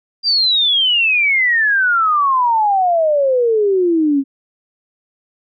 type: exponential sweep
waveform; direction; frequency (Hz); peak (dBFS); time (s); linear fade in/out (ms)
sine; down; 4800 to 267.8; -11; 0.23-4.24; 50
effects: none